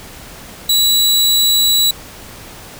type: tone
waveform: sawtooth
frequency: 3926 Hz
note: B7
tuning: 11 cents flat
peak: -7 dBFS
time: 0.69-1.91 s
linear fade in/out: 5 ms
effects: pink hiss -35 dBFS RMS until 2.79 s